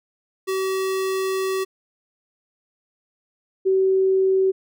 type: tone pair in turn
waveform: square / sine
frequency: 381.2 / 381.2 Hz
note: G4 / G4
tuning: -48 / -48 cents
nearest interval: unison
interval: 0 cents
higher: neither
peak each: -22 / -15 dBFS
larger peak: second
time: 0.47-1.65 / 3.65-4.52 s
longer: first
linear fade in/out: 20 ms
effects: none